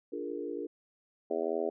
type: chord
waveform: sine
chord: Bb dominant seventh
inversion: first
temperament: equal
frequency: 293.7 / 349.2 / 415.3 / 466.2 Hz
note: D4 / F4 / Ab4 / Bb4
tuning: 0 / 0 / 0 / 0 cents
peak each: -40 dBFS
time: 0.12-0.67 s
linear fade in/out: 10 ms
type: harmonic tone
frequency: 82.41 Hz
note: E2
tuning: in tune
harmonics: 3 / 4 / 5 / 6 / 7 / 8 / 9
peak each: -42 / -38 / -33 / -39 / -37 / -37 / -44 dBFS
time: 1.3-1.7 s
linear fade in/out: 10 ms
effects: none